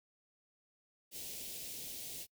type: band-stop noise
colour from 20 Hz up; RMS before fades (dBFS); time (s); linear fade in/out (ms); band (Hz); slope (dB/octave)
white; -45; 1.11-2.27; 50; 630 to 2500; 24
effects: noise-tail reverb RT60 0.1 s tail -26 dB re dry